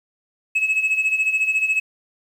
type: tone with tremolo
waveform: sine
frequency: 2579 Hz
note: E7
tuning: 39 cents flat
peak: -12 dBFS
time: 0.55-1.8 s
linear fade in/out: 10 ms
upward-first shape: sine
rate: 14 Hz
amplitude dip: 75%
effects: tanh soft clip ceiling -14 dBFS + 8-bit